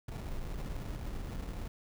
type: noise with sample-and-hold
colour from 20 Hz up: brown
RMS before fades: -39 dBFS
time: 0.08-1.68 s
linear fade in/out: 5 ms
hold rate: 1575 Hz
effects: none